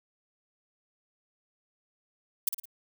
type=noise with echo; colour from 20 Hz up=violet; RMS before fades=-24 dBFS; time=2.47-2.49 s; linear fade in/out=5 ms; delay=55 ms; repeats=3; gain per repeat=-7 dB; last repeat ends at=2.655 s; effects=none